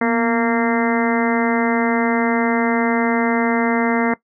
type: harmonic tone with a mistuned harmonic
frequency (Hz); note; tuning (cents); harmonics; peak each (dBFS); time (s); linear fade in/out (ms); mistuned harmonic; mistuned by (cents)
230.3; A#3; -21; 1 / 2 / 3 / 4 / 5 / 6 / 7 / 8 / 9; -18 / -21 / -25 / -25 / -28 / -28 / -30 / -28 / -27; 0.01-4.14; 5; 1; +61
effects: noise-tail reverb RT60 0.1 s tail -19 dB re dry